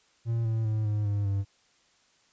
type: tone with pitch steps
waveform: triangle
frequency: 115.6 / 112.05 / 108.61 / 105.27 / 102.04 / 98.91 Hz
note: A#2 / A2 / A2 / G#2 / G#2 / G2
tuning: -14 / +32 / -22 / +24 / -30 / +16 cents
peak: -23 dBFS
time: 0.25-1.45 s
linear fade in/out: 50 ms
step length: 200 ms
effects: white hiss -65 dBFS RMS until 2.32 s + resampled to 16000 Hz